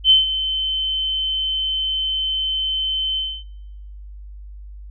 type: tone with ADSR envelope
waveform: sine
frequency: 3072 Hz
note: G7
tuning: 36 cents flat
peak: -7 dBFS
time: 0.04-3.44 s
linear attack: 63 ms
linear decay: 150 ms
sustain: -12 dB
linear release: 270 ms
effects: noise-tail reverb RT60 1.0 s tail -25 dB re dry + added 50 Hz sine -34 dBFS peak until 4.9 s